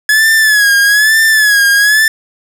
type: tone with vibrato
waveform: 45% pulse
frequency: 1700 Hz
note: G#6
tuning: 40 cents sharp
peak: -6 dBFS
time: 0.09-2.08 s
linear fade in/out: 2 ms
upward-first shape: sine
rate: 1.1 Hz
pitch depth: 84 cents each way
effects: none